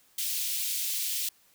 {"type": "high-pass noise", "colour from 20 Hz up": "white", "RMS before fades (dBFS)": -31, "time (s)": [0.18, 1.29], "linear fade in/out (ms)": 5, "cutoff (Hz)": 2600, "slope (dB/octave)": 24, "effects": ["white hiss -63 dBFS RMS until 1.54 s"]}